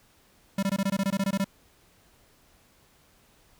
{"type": "tone bursts", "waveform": "square", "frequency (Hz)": 196, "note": "G3", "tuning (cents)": 0, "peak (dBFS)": -24, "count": 13, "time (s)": [0.58, 1.444], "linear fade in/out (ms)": 5, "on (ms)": 48, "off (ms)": 20, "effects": ["pink hiss -61 dBFS RMS until 3.59 s"]}